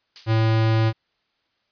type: noise with exponential decay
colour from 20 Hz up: violet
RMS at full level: -25 dBFS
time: 0.16-0.48 s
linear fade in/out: 0 ms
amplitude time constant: 69 ms
type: tone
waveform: square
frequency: 111.5 Hz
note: A2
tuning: 23 cents sharp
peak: -17 dBFS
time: 0.26-0.93 s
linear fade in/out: 50 ms
effects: white hiss -70 dBFS RMS until 1.71 s + resampled to 11025 Hz